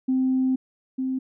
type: tone pair in turn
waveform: sine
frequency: 260 / 261.1 Hz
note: C4 / C4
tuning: -11 / -3 cents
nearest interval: unison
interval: 8 cents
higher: second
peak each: -18 / -23 dBFS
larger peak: first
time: 0.08-0.56 / 0.98-1.19 s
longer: first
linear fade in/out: 10 ms
effects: tanh soft clip ceiling -14 dBFS